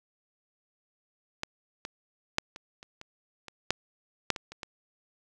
clicks, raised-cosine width 0.2 ms, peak -14 / -19 / -7 / -25 / -29 / -26 / -25 / -7 / -6 / -19 / -26 / -20 dBFS, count 12, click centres 1.434 / 1.851 / 2.384 / 2.561 / 2.829 / 3.014 / 3.483 / 3.706 / 4.303 / 4.362 / 4.52 / 4.632 s, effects none

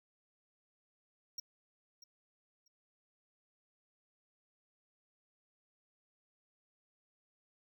square tone with echo, 5600 Hz, F8, 4 cents sharp, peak -39 dBFS, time 1.38-1.4 s, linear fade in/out 5 ms, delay 640 ms, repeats 2, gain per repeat -15 dB, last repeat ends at 2.68 s, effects none

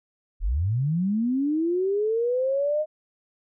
sine linear sweep, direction up, 34 to 622.3 Hz, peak -21 dBFS, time 0.4-2.86 s, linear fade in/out 50 ms, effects none

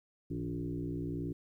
sine tone with frequency modulation, 220.7 Hz, A3, 5 cents sharp, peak -34 dBFS, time 0.3-1.33 s, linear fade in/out 10 ms, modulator 60.7 Hz, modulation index 2.3, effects 12-bit

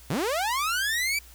sawtooth linear sweep, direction up, 111.5 to 2349 Hz, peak -21 dBFS, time 0.1-1.19 s, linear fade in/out 5 ms, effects added 60 Hz sine -49 dBFS peak until 1.34 s + white hiss -52 dBFS RMS until 1.34 s

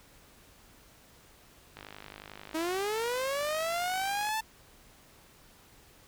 click train, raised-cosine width 0.3 ms, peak -28 dBFS, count 130, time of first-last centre 1.77-4.29 s, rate 51.2 Hz
sawtooth linear sweep, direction up, 311.1 to 890 Hz, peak -26 dBFS, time 2.54-4.41 s, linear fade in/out 10 ms
effects pink hiss -58 dBFS RMS until 6.07 s

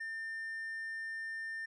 sine tone with hard clipping, 1800 Hz, A6, 39 cents sharp, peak -39 dBFS, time 0-1.66 s, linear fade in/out 10 ms, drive 2 dB, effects none

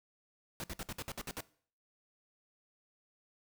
pink noise bursts, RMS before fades -41 dBFS, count 9, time 0.6-1.406 s, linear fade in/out 0 ms, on 38 ms, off 58 ms, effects noise-tail reverb RT60 0.5 s tail -20 dB re dry

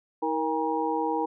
sine tone cluster, 318.6 / 468.8 / 811 / 949 Hz, D#4 / A#4 / G#5 / A#5, +41 / +10 / -41 / +31 cents, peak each -30 dBFS, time 0.22-1.26 s, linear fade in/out 10 ms, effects none

